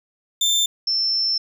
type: tone pair in turn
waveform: 30% pulse / sine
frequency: 3568 / 5346 Hz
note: A7 / E8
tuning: +23 / +23 cents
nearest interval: perfect fifth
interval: 700 cents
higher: second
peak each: -14 / -18 dBFS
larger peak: first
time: 0.41-0.66 / 0.87-1.38 s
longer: second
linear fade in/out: 5 ms
effects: none